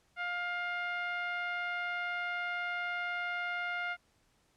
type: tone with low-pass filter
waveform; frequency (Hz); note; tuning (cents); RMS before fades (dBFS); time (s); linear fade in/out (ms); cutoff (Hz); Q
10% pulse; 706; F5; +19; -36; 0.16-3.97; 50; 1800; 2.5
effects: pink hiss -71 dBFS RMS until 4.56 s + low-pass 10000 Hz 12 dB/octave